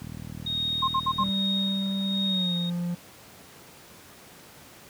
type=click train; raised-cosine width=5 ms; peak=-23 dBFS; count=51; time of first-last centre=0.02-1.286 s; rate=39.5 Hz
type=tone with tremolo; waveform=sine; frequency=3729 Hz; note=A#7; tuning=in tune; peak=-25 dBFS; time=0.46-2.7 s; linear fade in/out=5 ms; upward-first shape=sine; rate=1.2 Hz; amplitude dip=60%
type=tone bursts; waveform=sine; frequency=1062 Hz; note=C6; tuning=25 cents sharp; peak=-21 dBFS; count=4; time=0.82-1.241 s; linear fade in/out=10 ms; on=61 ms; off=59 ms
type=tone with pitch glide; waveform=triangle; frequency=194.6 to 174.37 Hz; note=G3 to F3; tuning=-12 to -2 cents; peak=-24 dBFS; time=1.19-2.95 s; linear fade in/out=10 ms; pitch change=-190 cents; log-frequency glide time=2.26-2.55 s
effects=pink hiss -49 dBFS RMS until 4.89 s + high-pass 100 Hz 12 dB/octave